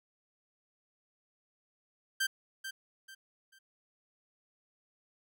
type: tone with echo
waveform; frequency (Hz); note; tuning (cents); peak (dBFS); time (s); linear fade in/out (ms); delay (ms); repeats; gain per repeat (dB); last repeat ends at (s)
sawtooth; 1568; G6; 0; -25; 2.2-2.27; 10; 440; 3; -10; 3.59
effects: none